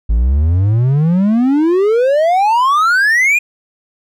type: exponential sweep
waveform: triangle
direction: up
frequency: 51.91 to 2489 Hz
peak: -7 dBFS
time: 0.09-3.39 s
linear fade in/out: 10 ms
effects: none